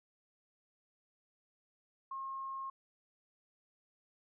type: tone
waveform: sine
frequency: 1075 Hz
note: C6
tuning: 47 cents sharp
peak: -39 dBFS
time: 2.11-2.7 s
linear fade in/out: 5 ms
effects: none